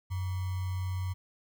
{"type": "tone with sample-and-hold", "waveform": "sine", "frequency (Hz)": 92.5, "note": "F#2", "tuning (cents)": 0, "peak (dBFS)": -30, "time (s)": [0.1, 1.14], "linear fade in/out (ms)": 20, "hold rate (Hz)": 1050, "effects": []}